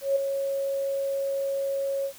sine tone with ADSR envelope, 550 Hz, C#5, 14 cents flat, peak -18 dBFS, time 0.01-2.13 s, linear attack 150 ms, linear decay 7 ms, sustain -7 dB, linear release 79 ms, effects white hiss -48 dBFS RMS until 2.18 s

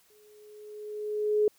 sine tone with exponential growth, 422 Hz, G#4, 28 cents sharp, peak -19 dBFS, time 0.1-1.48 s, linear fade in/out 2 ms, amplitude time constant 300 ms, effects white hiss -64 dBFS RMS until 1.58 s

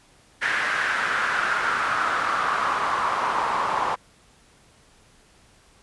pink noise with band-pass filter sweep, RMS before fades -24 dBFS, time 0.41-3.96 s, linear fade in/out 20 ms, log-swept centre 1700 to 970 Hz, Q 3.8, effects pink hiss -56 dBFS RMS until 5.82 s + resampled to 24000 Hz

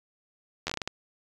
slowing click train, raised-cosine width 0.2 ms, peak -13 dBFS, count 8, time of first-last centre 0.67-0.876 s, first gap 11 ms, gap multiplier 1.32, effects resampled to 24000 Hz

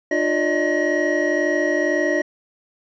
triangle tone cluster, 303.1 / 356.1 / 580 / 622 / 1898 Hz, D#4 / F4 / D5 / D#5 / A#6, -45 / +34 / -22 / -1 / +31 cents, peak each -22 dBFS, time 0.11-2.22 s, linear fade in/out 5 ms, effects resampled to 16000 Hz

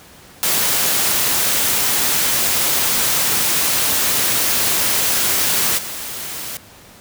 white noise with level steps, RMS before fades -17 / -28 dBFS, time 0.43-6.57 s, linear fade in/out 0 ms, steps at 5.77 s, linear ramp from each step 20 ms, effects pink hiss -43 dBFS RMS until 7 s + high-pass 60 Hz 12 dB/octave

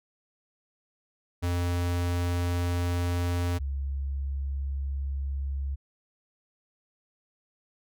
square / sine tone pair in turn, 87.7 / 68.69 Hz, F2 / C#2, +8 / -15 cents, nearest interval major third, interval 423 cents, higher first, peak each -26 / -28 dBFS, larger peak first, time 1.42-3.59 / 3.59-5.76 s, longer neither, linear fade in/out 20 ms, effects none

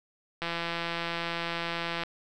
click train, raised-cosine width 0.3 ms, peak -16 dBFS, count 274, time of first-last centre 0.42-2.035 s, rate 169 Hz, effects none

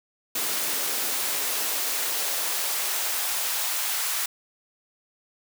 white noise with high-pass filter sweep, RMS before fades -27 dBFS, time 0.35-4.26 s, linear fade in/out 5 ms, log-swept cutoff 240 to 930 Hz, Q 0.94, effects none

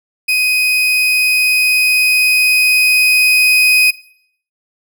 35% pulse tone with level ramp, 2504 Hz, D#7, 10 cents sharp, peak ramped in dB -10 to -6 dBFS, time 0.28-3.91 s, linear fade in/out 10 ms, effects noise-tail reverb RT60 0.6 s tail -18 dB re dry

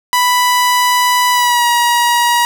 sawtooth tone with pitch glide, 989 to 955.3 Hz, B5 to A#5, +2 to +42 cents, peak -6 dBFS, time 0.13-2.45 s, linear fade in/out 0 ms, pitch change -60 cents, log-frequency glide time 1.32-1.66 s, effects none

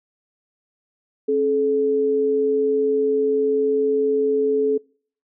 sine tone pair together, 270.9 / 430.1 Hz, C#4 / A4, -40 / -39 cents, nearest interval minor sixth, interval 801 cents, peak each -25 / -17 dBFS, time 1.28-4.78 s, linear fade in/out 10 ms, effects noise-tail reverb RT60 0.5 s tail -26 dB re dry

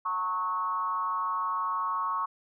sine tone with frequency modulation, 1100 Hz, C#6, 14 cents flat, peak -27 dBFS, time 0.05-2.26 s, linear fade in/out 10 ms, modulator 187 Hz, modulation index 0.75, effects none

